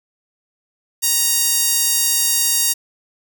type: tone with high-pass filter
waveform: sawtooth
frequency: 937 Hz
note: A#5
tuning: 9 cents sharp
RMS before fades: -17 dBFS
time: 1.02-2.74 s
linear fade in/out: 20 ms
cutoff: 6900 Hz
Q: 0.96
effects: none